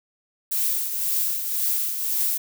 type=noise with tremolo; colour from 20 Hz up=violet; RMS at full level=-22 dBFS; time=0.51-2.38 s; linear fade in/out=10 ms; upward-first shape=triangle; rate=1.9 Hz; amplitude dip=55%; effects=none